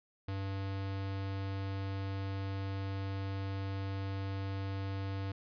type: tone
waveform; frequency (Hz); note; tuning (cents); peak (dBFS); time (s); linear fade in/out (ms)
square; 97.4; G2; -11; -36; 0.28-5.32; 5
effects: resampled to 11025 Hz